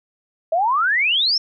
sine exponential sweep, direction up, 625 to 5530 Hz, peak -15 dBFS, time 0.52-1.38 s, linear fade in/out 5 ms, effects none

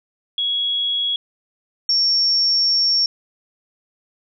sine tone pair in turn, 3335 / 5485 Hz, G#7 / F8, +7 / -32 cents, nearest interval major sixth, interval 861 cents, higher second, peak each -18 / -14 dBFS, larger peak second, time 0.38-1.16 / 1.89-3.06 s, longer second, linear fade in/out 2 ms, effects none

